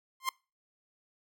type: tone with exponential growth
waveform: sawtooth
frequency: 1052 Hz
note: C6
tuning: 9 cents sharp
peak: -21 dBFS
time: 0.2-0.29 s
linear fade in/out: 2 ms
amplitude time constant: 18 ms
effects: noise-tail reverb RT60 0.3 s tail -25 dB re dry